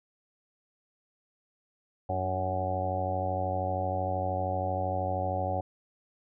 harmonic tone with a mistuned harmonic, 92.9 Hz, F#2, 7 cents sharp, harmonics 1 / 2 / 3 / 4 / 5 / 6 / 7 / 8 / 9, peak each -33 / -42 / -41 / -44 / -44 / -34 / -40 / -32 / -41 dBFS, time 2.09-5.61 s, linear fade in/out 5 ms, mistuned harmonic 3, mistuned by +51 cents, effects none

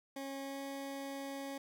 20% pulse tone with pitch glide, 273.4 to 275.3 Hz, C#4 to C#4, -24 to -12 cents, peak -36 dBFS, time 0.16-1.58 s, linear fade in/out 5 ms, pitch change +12 cents, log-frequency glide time 0.41-0.6 s, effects none

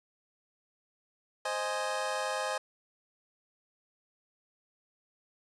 25% pulse chord, Ab major, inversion first, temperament equal, 523.3 / 622.3 / 830.6 Hz, C5 / Eb5 / Ab5, 0 / 0 / 0 cents, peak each -32 dBFS, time 1.45-2.58 s, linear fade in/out 5 ms, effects resampled to 24000 Hz + 10-bit

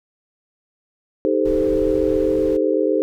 sine chord, A half-diminished seventh, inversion second, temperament equal with one note detuned, 311.1 / 392 / 440 / 519.6 Hz, Eb4 / G4 / A4 / C5, 0 / 0 / 0 / -12 cents, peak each -21 dBFS, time 1.25-3.02 s, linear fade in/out 0 ms
brown noise, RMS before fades -31 dBFS, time 1.45-2.57 s, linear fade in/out 5 ms
effects none

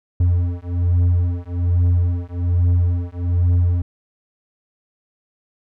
triangle beating tone pair, 87.3 / 88.5 Hz, F2 / F2, 0 / +23 cents, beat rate 1.2 Hz, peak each -16 / -16 dBFS, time 0.2-3.82 s, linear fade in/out 5 ms, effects none

